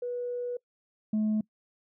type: tone pair in turn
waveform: sine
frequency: 488.2 / 214.8 Hz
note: B4 / A3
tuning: -20 / -41 cents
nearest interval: octave + major second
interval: 1421 cents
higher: first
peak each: -30 / -22 dBFS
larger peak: second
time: 0.02-0.57 / 1.13-1.41 s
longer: first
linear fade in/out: 5 ms
effects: noise-tail reverb RT60 0.1 s tail -23 dB re dry + tanh soft clip ceiling -23 dBFS